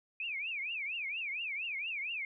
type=tone with vibrato; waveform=sine; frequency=2447 Hz; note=D#7; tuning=29 cents flat; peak=-35 dBFS; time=0.2-2.25 s; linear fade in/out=2 ms; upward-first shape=triangle; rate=4.3 Hz; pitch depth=270 cents each way; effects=none